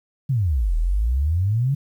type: exponential two-way sweep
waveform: sine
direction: down then up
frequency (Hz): 145 to 38.32 to 145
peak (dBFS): -17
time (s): 0.29-1.75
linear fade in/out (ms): 10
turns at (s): 0.76
effects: 9-bit